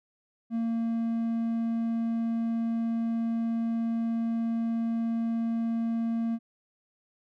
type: tone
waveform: triangle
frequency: 229.2 Hz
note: A#3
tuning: 29 cents flat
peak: -24 dBFS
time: 0.5-6.39 s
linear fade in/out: 50 ms
effects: none